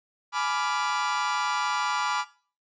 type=chord; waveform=40% pulse; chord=G# diminished seventh; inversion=none; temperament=equal with one note detuned; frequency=843.2 / 987.8 / 1174.7 / 1396.9 Hz; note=G#5 / B5 / D6 / F6; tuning=+26 / 0 / 0 / 0 cents; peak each=-32 / -29 / -29 / -32 dBFS; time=0.32-2.25 s; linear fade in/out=50 ms; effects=noise-tail reverb RT60 0.4 s tail -17 dB re dry + resampled to 16000 Hz